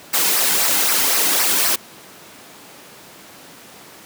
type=noise with flanger; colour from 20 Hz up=white; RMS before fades=-17 dBFS; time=0.13-1.76 s; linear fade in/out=10 ms; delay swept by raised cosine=0.28 to 1.78 ms; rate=3.9 Hz; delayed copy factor=-0.5; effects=pink hiss -41 dBFS RMS until 4.05 s + high-pass 200 Hz 12 dB/octave